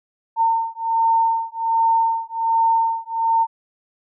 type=beating tone pair; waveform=sine; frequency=908 / 909.3 Hz; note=A#5 / A#5; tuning=-46 / -43 cents; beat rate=1.3 Hz; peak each=-19 dBFS; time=0.36-3.47 s; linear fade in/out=50 ms; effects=none